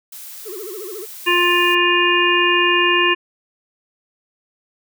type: noise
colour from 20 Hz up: blue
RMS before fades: -35 dBFS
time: 0.12-1.75 s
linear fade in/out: 5 ms
type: tone with vibrato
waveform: triangle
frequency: 397.8 Hz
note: G4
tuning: 25 cents sharp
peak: -27 dBFS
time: 0.45-1.06 s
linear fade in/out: 20 ms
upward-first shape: sine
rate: 14 Hz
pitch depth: 200 cents each way
type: harmonic tone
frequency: 351.9 Hz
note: F4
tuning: 13 cents sharp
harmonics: 1 / 3 / 5 / 7 / 8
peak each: -19 / -19 / -19 / -19 / -19 dBFS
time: 1.26-3.15 s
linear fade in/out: 20 ms
effects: none